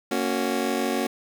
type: chord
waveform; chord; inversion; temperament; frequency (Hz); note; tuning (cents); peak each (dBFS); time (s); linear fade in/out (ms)
25% pulse; F# major; first; just; 231.2 / 277.5 / 370; A#3 / C#4 / F#4; -14 / +2 / 0; -24; 0.11-1.07; 5
effects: 8-bit